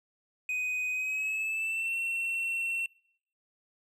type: tone with pitch glide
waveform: triangle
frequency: 2500 to 2711 Hz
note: D#7 to E7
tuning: +8 to +48 cents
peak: -28 dBFS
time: 0.49-2.86 s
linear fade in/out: 2 ms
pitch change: +140 cents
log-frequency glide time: 0.91-1.96 s
effects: noise-tail reverb RT60 0.7 s tail -24 dB re dry